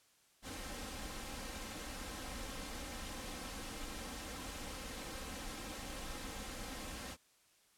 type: noise with comb filter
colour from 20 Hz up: pink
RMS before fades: -45 dBFS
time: 0.42-7.17 s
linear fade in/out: 50 ms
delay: 3.8 ms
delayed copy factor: +0.55
effects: white hiss -70 dBFS RMS until 7.77 s + low-pass 11000 Hz 12 dB/octave